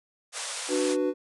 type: band-pass noise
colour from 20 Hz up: white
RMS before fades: -35 dBFS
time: 0.32-0.97 s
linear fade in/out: 50 ms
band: 450 to 10000 Hz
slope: 96 dB/octave
type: chord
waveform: triangle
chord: B minor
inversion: first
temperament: just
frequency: 296.3 / 370.4 / 493.9 Hz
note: D4 / F#4 / B4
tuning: +15 / +2 / 0 cents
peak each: -26 dBFS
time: 0.68-1.14 s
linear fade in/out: 50 ms
effects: none